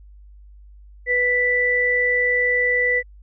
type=tone pair together; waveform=sine; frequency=493.9 / 1975.5 Hz; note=B4 / B6; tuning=0 / 0 cents; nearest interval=2 octaves; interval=2400 cents; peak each=-23 / -17 dBFS; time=1.06-3.03 s; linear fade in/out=50 ms; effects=added 50 Hz sine -42 dBFS peak until 3.22 s